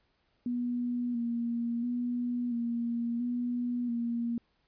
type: tone with vibrato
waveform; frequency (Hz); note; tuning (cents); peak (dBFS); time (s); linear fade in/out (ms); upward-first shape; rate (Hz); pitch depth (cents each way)
sine; 239.1; A#3; +44; -29; 0.46-4.38; 2; square; 0.73; 30
effects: pink hiss -73 dBFS RMS until 4.67 s + resampled to 11025 Hz